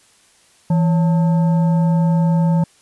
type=tone with frequency modulation; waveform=sine; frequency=166.5 Hz; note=E3; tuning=18 cents sharp; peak=-12 dBFS; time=0.7-2.64 s; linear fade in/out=5 ms; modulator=723 Hz; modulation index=0.35; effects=white hiss -53 dBFS RMS until 2.81 s + resampled to 24000 Hz